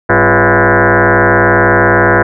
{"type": "tone with frequency modulation", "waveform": "sine", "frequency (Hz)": 556, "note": "C#5", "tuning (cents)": 5, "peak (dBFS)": -5, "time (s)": [0.09, 2.23], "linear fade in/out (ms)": 10, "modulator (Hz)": 150, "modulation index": 8, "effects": []}